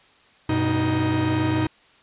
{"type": "tone cluster", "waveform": "45% pulse", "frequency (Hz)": [96.8, 123.8, 313.3], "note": ["G2", "B2", "D#4"], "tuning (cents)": [-21, 5, 12], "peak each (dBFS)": [-27, -25, -22], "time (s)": [0.49, 1.67], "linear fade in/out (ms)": 5, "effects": ["white hiss -55 dBFS RMS until 2.02 s", "resampled to 8000 Hz"]}